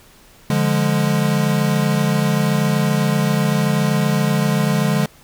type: chord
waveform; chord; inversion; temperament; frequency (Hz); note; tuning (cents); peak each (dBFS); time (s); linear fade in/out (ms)
square; D diminished; none; equal; 146.83 / 174.61 / 207.7; D3 / F3 / Ab3; 0 / 0 / 0; -19 / -22 / -20; 0.5-5.06; 2
effects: pink hiss -48 dBFS RMS until 5.23 s